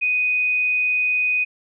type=tone; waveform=sine; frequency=2492 Hz; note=D#7; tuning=2 cents sharp; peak=-17 dBFS; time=0.01-1.45 s; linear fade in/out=20 ms; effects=none